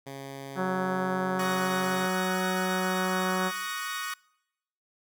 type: tone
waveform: 10% pulse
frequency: 137 Hz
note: C#3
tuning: 20 cents flat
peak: -30 dBFS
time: 0.06-2.07 s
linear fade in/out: 10 ms
type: harmonic tone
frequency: 185.9 Hz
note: F#3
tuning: 8 cents sharp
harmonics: 1 / 2 / 3 / 4 / 5 / 6 / 7 / 8 / 9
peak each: -30 / -33 / -35 / -36 / -37 / -38 / -38 / -39 / -40 dBFS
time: 0.55-3.52 s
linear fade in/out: 50 ms
type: chord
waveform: sawtooth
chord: D# minor seventh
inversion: third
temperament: equal with one note detuned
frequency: 1115.8 / 1244.5 / 1480 / 1864.7 Hz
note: C#6 / D#6 / F#6 / A#6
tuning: +11 / 0 / 0 / 0 cents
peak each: -34 dBFS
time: 1.39-4.14 s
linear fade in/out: 5 ms
effects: noise-tail reverb RT60 0.9 s tail -25 dB re dry